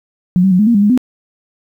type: tone with pitch steps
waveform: sine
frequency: 180.1 / 191.9 / 181.3 / 210.9 / 235.3 / 201.9 / 206.7 / 251.8 Hz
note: F#3 / G3 / F#3 / G#3 / A#3 / G#3 / G#3 / B3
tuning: -46 / -37 / -35 / +27 / +16 / -49 / -8 / +34 cents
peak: -7 dBFS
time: 0.36-0.976 s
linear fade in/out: 0 ms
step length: 77 ms
effects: 8-bit